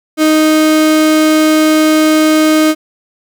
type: tone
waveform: 35% pulse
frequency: 311.1 Hz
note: D#4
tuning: in tune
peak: -5 dBFS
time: 0.17-2.75 s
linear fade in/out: 50 ms
effects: none